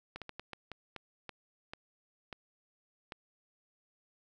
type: slowing click train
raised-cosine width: 0.3 ms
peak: -26 dBFS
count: 11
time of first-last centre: 0.16-3.122 s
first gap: 57 ms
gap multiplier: 1.34
effects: none